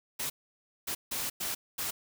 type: noise bursts at uneven times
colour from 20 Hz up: white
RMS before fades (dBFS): -34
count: 5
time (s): 0.19-0.3 / 0.87-0.95 / 1.11-1.3 / 1.4-1.55 / 1.78-1.91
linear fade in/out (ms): 10
effects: none